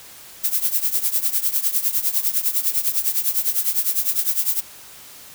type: noise with tremolo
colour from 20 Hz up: violet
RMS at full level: -17 dBFS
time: 0.43-4.61 s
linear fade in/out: 20 ms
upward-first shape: triangle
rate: 9.9 Hz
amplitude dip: 90%
effects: white hiss -42 dBFS RMS until 5.34 s